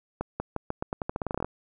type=accelerating click train; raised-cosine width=1 ms; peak=-15 dBFS; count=17; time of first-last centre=0.21-1.446 s; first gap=190 ms; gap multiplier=0.86; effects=none